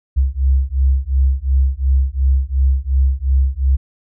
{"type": "beating tone pair", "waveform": "sine", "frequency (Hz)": [65.41, 68.21], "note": ["C2", "C#2"], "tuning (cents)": [0, -27], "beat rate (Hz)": 2.8, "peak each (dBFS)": -15, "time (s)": [0.16, 3.77], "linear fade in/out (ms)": 20, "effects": []}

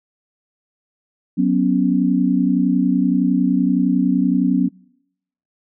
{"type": "chord", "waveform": "sine", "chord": "F# suspended fourth", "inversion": "none", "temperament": "just", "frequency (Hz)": [185, 246.7, 277.5], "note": ["F#3", "B3", "C#4"], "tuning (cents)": [0, -2, 2], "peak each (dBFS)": -18, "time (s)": [1.37, 4.69], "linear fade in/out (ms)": 20, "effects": ["noise-tail reverb RT60 0.8 s tail -26 dB re dry"]}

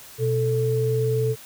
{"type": "tone pair together", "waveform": "sine", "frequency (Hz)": [123.47, 440.3], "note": ["B2", "A4"], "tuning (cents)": [0, 1], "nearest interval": "octave + minor seventh", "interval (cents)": 2201, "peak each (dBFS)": -22, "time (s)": [0.18, 1.36], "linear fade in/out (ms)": 50, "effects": ["white hiss -44 dBFS RMS until 1.45 s"]}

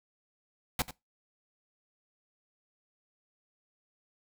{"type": "noise with echo", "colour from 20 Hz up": "pink", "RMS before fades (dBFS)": -29, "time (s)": [0.79, 0.82], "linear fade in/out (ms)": 2, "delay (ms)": 89, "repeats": 1, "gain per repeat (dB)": -14, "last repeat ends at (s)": 0.909, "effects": ["noise-tail reverb RT60 0.2 s tail -20 dB re dry"]}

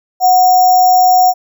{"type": "tone with sample-and-hold", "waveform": "sine", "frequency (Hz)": 736, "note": "F#5", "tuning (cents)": -9, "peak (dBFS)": -5, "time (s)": [0.2, 1.34], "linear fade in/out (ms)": 50, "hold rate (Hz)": 6300, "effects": []}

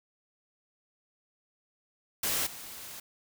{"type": "noise with level steps", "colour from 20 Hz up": "white", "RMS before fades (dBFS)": [-30, -44], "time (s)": [2.23, 3], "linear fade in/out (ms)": 5, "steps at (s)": 2.46, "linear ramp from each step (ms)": 10, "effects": []}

